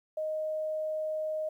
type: tone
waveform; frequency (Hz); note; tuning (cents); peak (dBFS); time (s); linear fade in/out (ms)
sine; 622.3; D#5; 0; -30; 0.17-1.49; 5
effects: 11-bit